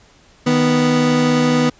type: tone pair together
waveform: 30% pulse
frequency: 155.54 / 246.9 Hz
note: D#3 / B3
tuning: 0 / 0 cents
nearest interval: minor sixth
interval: 800 cents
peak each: -16 / -11 dBFS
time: 0.46-1.7 s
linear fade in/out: 10 ms
effects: pink hiss -50 dBFS RMS until 1.79 s + resampled to 16000 Hz